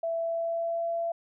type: tone with pitch glide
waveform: sine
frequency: 664 to 674.4 Hz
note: E5 to E5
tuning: +12 to +39 cents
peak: -27 dBFS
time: 0.03-1.12 s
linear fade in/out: 5 ms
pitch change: +27 cents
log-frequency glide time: 0.14-0.9 s
effects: none